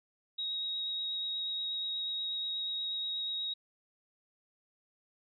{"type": "tone with vibrato", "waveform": "sine", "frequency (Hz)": 3789, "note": "A#7", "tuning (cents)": 27, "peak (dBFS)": -33, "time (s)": [0.38, 3.54], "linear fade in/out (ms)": 10, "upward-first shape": "sine", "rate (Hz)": 8.3, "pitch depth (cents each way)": 9, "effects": []}